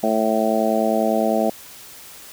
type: harmonic tone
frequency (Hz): 110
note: A2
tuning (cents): 0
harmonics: 2 / 3 / 4 / 5 / 6 / 7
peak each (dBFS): -22 / -26 / -26 / -24 / -21 / -25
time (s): 0.03-1.5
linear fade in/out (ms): 5
effects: white hiss -41 dBFS RMS until 2.32 s